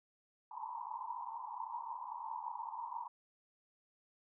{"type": "band-pass noise", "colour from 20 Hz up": "white", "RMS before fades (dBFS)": -44, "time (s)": [0.51, 3.08], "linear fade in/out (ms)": 5, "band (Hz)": [880, 1000], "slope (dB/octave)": 96, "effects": []}